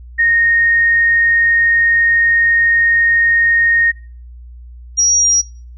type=tone pair in turn; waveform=sine; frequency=1854 / 5699 Hz; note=A#6 / F8; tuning=-10 / +34 cents; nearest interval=octave + perfect fifth; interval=1944 cents; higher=second; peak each=-9 dBFS; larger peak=neither; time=0.18-3.92 / 4.97-5.42 s; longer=first; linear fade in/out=20 ms; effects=noise-tail reverb RT60 0.4 s tail -21 dB re dry + added 60 Hz sine -32 dBFS peak until 5.77 s

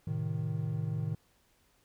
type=chord; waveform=triangle; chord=A diminished; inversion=none; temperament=equal; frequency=110 / 130.81 / 155.56 Hz; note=A2 / C3 / Eb3; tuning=0 / 0 / 0 cents; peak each=-33 / -37 / -32 dBFS; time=0.07-1.15 s; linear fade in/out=5 ms; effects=pink hiss -69 dBFS RMS until 1.84 s

